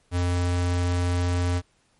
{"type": "tone", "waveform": "square", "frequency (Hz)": 88.5, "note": "F2", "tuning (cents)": 23, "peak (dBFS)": -22, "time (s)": [0.11, 1.62], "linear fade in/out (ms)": 50, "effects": ["pink hiss -65 dBFS RMS until 1.99 s", "MP3 48 kbps"]}